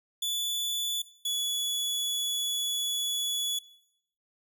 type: tone pair in turn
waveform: sawtooth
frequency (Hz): 3461 / 3405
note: A7 / G#7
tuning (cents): -29 / +42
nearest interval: unison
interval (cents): 29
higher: first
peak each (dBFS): -25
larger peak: neither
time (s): 0.22-1.02 / 1.25-3.59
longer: second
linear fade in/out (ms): 5
effects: noise-tail reverb RT60 0.7 s tail -18 dB re dry